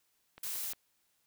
click train, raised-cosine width 0.3 ms, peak -33 dBFS, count 5, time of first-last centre 0.38-0.734 s, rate 11.3 Hz
blue noise, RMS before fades -38 dBFS, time 0.43-0.73 s, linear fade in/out 5 ms
effects white hiss -75 dBFS RMS until 1.26 s

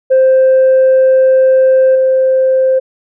sine tone with level steps, 523.3 Hz, C5, in tune, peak -3 / -6 dBFS, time 0.1-2.8 s, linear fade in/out 20 ms, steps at 1.95 s, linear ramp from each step 5 ms, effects tanh soft clip ceiling -3 dBFS

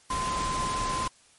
sine tone in noise, 1034 Hz, C6, 21 cents flat, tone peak -28 dBFS, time 0.1-1.08 s, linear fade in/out 5 ms, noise pink, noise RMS -33 dBFS, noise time 0.1-1.08 s, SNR +2 dB, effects white hiss -59 dBFS RMS until 1.38 s + MP3 48 kbps

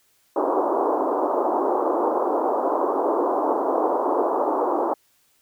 pink band-pass noise, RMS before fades -22 dBFS, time 0.36-4.94 s, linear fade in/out 5 ms, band 300 to 1100 Hz, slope 48 dB/octave, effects white hiss -63 dBFS RMS until 5.41 s

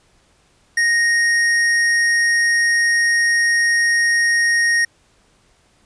sine tone with tanh clipping, 1864.7 Hz, A#6, in tune, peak -15 dBFS, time 0.77-4.85 s, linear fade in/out 5 ms, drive 18 dB, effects pink hiss -57 dBFS RMS until 5.85 s + resampled to 22050 Hz

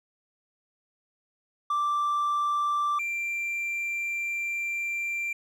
triangle tone pair in turn, 1174 / 2363 Hz, D6 / D7, -1 / +10 cents, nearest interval octave, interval 1211 cents, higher second, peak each -21 / -26 dBFS, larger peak first, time 1.7-2.99 / 2.99-5.33 s, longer second, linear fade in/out 5 ms, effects tanh soft clip ceiling -18 dBFS

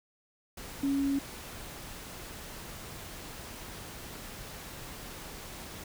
sine tone in noise, 277.2 Hz, C#4, in tune, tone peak -26 dBFS, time 0.83-1.19 s, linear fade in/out 5 ms, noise pink, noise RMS -44 dBFS, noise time 0.57-5.84 s, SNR +15 dB, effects none

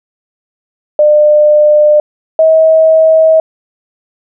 sine tone pair in turn, 600 / 639.1 Hz, D5 / D#5, +37 / +46 cents, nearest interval minor second, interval 109 cents, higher second, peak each -3 dBFS, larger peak neither, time 0.99-2 / 2.39-3.4 s, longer neither, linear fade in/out 2 ms, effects none

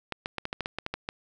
clicks, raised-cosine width 0.3 ms, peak -15 dBFS, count 11, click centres 0.123 / 0.259 / 0.383 / 0.454 / 0.529 / 0.607 / 0.659 / 0.786 / 0.864 / 0.94 / 1.089 s, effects none

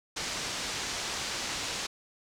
white low-pass noise, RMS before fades -35 dBFS, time 0.16-1.87 s, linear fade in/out 10 ms, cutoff 6800 Hz, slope 24 dB/octave, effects none

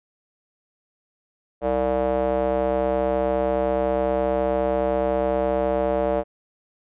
square tone with band-pass filter, 64.8 Hz, C2, 16 cents flat, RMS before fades -22 dBFS, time 1.61-6.24 s, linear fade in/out 50 ms, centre 580 Hz, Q 3.5, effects resampled to 8000 Hz

